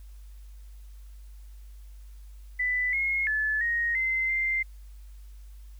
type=tone with pitch steps; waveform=sine; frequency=1992 / 2158 / 1730 / 1872 / 2068 / 2089 Hz; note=B6 / C#7 / A6 / A#6 / C7 / C7; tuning=+14 / -47 / -30 / +7 / -21 / -3 cents; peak=-24 dBFS; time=2.59-4.63 s; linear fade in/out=10 ms; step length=340 ms; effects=added 50 Hz sine -43 dBFS peak until 5.79 s + white hiss -64 dBFS RMS until 5.79 s